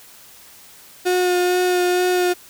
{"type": "tone with vibrato", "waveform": "35% pulse", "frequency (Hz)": 360.3, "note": "F#4", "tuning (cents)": -46, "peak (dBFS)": -14, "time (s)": [1.05, 2.34], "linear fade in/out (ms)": 20, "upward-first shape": "sine", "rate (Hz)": 2.2, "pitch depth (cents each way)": 14, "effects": ["white hiss -45 dBFS RMS until 2.49 s"]}